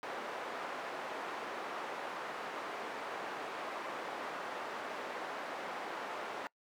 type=band-pass noise; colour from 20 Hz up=white; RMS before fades=-42 dBFS; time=0.03-6.47 s; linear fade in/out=0 ms; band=390 to 1200 Hz; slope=12 dB/octave; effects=noise-tail reverb RT60 0.1 s tail -24 dB re dry